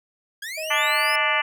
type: linear sweep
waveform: sawtooth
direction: up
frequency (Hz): 1592 to 5274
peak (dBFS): -27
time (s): 0.42-1.16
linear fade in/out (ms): 5
type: tone with vibrato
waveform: triangle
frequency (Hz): 626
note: D#5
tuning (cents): +10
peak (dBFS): -28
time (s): 0.57-1.41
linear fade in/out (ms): 10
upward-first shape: square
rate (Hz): 2.3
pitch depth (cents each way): 8
type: harmonic tone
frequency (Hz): 293.7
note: D4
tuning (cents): 0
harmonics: 3 / 4 / 5 / 6 / 7 / 8 / 9 / 10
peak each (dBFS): -28 / -26 / -31 / -26 / -25 / -27 / -30 / -29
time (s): 0.7-1.42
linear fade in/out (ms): 10
effects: none